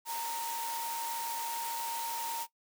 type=tone in noise; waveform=sine; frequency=925 Hz; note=A#5; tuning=14 cents flat; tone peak=-36 dBFS; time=0.05-2.47 s; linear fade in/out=50 ms; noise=white; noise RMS=-40 dBFS; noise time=0.05-2.47 s; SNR=+1 dB; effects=noise-tail reverb RT60 0.1 s tail -17 dB re dry + high-pass 400 Hz 12 dB/octave